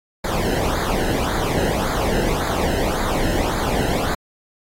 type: noise with flanger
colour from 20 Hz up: brown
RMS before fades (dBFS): -21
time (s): 0.24-4.15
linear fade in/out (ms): 5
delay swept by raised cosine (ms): 0.35 to 0.88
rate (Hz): 1.8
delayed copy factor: -0.75
effects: AAC 48 kbps